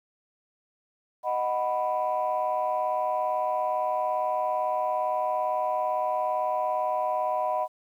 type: chord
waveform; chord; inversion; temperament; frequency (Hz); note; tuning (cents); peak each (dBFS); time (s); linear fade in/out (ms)
sine; B major; first; equal; 622.3 / 740 / 987.8; D#5 / F#5 / B5; 0 / 0 / 0; -28; 1.23-7.68; 50
effects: tanh soft clip ceiling -17 dBFS + 10-bit